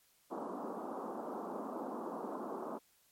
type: band-pass noise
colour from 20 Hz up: pink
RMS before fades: -42 dBFS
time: 0.3-2.79 s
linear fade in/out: 20 ms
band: 210 to 1200 Hz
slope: 48 dB/octave
effects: white hiss -70 dBFS RMS until 3.11 s + MP3 64 kbps